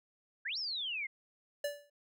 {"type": "exponential two-way sweep", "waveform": "sine", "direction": "up then down", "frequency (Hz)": [1504, 5600, 2068], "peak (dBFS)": -35, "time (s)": [0.45, 1.07], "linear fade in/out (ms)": 10, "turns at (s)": 0.58}
{"type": "tone with exponential decay", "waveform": "square", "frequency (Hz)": 580, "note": "D5", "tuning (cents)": -22, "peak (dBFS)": -31, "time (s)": [1.64, 1.9], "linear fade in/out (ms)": 5, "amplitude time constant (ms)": 56}
{"effects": []}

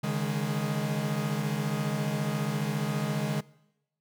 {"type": "chord", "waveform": "45% pulse", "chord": "C# suspended second", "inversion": "none", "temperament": "equal with one note detuned", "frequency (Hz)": [140.93, 155.56, 207.7], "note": ["C#3", "D#3", "G#3"], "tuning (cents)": [29, 0, 0], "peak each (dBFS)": -32, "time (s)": [0.03, 3.41], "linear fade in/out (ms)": 10, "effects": ["noise-tail reverb RT60 0.9 s tail -22 dB re dry"]}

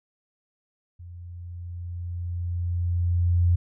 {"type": "tone with level ramp", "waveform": "sine", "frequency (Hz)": 87.31, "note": "F2", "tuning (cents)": 0, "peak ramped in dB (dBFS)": [-39, -16], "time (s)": [0.99, 3.56], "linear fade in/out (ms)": 10, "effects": []}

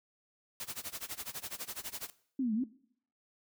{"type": "noise with tremolo", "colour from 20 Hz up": "white", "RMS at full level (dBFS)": -39, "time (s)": [0.6, 2.1], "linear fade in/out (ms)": 0, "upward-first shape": "sine", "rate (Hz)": 12, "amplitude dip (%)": 95}
{"type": "exponential two-way sweep", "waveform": "sine", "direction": "down then up", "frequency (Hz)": [277.2, 207.7, 277.2], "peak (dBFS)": -29, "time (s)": [2.39, 2.64], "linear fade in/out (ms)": 5, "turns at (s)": 2.54}
{"effects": ["noise-tail reverb RT60 0.6 s tail -19 dB re dry"]}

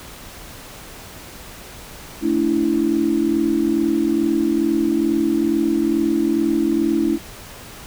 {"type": "chord", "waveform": "sine", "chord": "A suspended fourth", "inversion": "none", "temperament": "equal with one note detuned", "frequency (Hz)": [220, 287.3, 329.6], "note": ["A3", "D4", "E4"], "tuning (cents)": [0, -38, 0], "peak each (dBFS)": [-23, -20, -18], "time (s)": [2.21, 7.19], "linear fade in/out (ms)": 50, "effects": ["pink hiss -38 dBFS RMS until 7.86 s"]}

